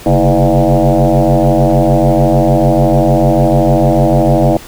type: tone with frequency modulation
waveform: sine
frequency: 233.1 Hz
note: A#3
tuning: in tune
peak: -6 dBFS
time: 0.06-4.57 s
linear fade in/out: 2 ms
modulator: 91.9 Hz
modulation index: 5.4
effects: pink hiss -33 dBFS RMS until 4.67 s